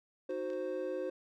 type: chord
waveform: triangle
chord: C diminished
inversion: first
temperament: equal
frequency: 311.1 / 370 / 523.3 Hz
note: Eb4 / Gb4 / C5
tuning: 0 / 0 / 0 cents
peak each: -41 / -37 / -35 dBFS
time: 0.29-1.1 s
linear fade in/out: 5 ms
type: clicks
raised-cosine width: 0.2 ms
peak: -43 / -38 / -43 dBFS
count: 3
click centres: 0.308 / 0.502 / 0.533 s
effects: none